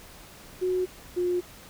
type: tone pair in turn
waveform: sine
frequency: 367.2 / 356.5 Hz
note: F#4 / F4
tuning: -13 / +36 cents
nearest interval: minor second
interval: 51 cents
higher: first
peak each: -23 dBFS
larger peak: neither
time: 0.61-0.86 / 1.16-1.41 s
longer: neither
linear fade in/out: 20 ms
effects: pink hiss -48 dBFS RMS until 1.69 s